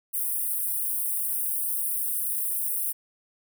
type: high-pass noise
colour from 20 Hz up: white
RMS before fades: -28 dBFS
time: 0.13-2.93 s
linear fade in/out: 20 ms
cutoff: 8800 Hz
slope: 96 dB/octave
effects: none